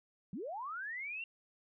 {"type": "linear sweep", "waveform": "sine", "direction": "up", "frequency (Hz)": [156.2, 2782], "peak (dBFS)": -39, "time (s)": [0.33, 1.24], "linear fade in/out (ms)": 2, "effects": []}